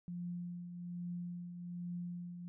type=tone with tremolo; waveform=sine; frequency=175.3 Hz; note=F3; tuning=7 cents sharp; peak=-38 dBFS; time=0.08-2.48 s; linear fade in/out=0 ms; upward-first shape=triangle; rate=1.2 Hz; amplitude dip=55%; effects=none